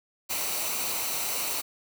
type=noise with comb filter; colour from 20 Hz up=white; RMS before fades=-30 dBFS; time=0.29-1.62 s; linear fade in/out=20 ms; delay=0.59 ms; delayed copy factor=-0.55; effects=none